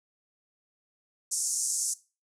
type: band-pass noise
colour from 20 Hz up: pink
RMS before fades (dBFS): -30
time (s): 1.31-1.94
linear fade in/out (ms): 10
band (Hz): 5900 to 10000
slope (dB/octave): 48
effects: noise-tail reverb RT60 0.3 s tail -18 dB re dry